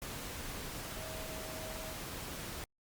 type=tone in noise; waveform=sine; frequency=637 Hz; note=D#5; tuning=41 cents sharp; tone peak=-47 dBFS; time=0.96-1.94 s; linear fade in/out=0 ms; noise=pink; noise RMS=-43 dBFS; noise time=0.02-2.64 s; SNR=-7 dB; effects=Opus 48 kbps